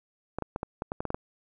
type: clicks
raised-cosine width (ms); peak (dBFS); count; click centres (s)
1; -17; 10; 0.386 / 0.423 / 0.561 / 0.631 / 0.821 / 0.919 / 1.005 / 1.053 / 1.104 / 1.145
effects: none